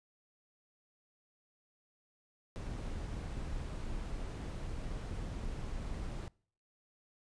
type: noise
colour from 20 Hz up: brown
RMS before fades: -40 dBFS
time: 2.56-6.28 s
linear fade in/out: 0 ms
effects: noise-tail reverb RT60 0.5 s tail -25 dB re dry + resampled to 22050 Hz